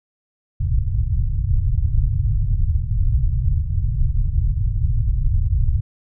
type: low-pass noise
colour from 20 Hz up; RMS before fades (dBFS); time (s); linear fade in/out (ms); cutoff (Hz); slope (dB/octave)
pink; -18; 0.6-5.81; 10; 130; 48
effects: none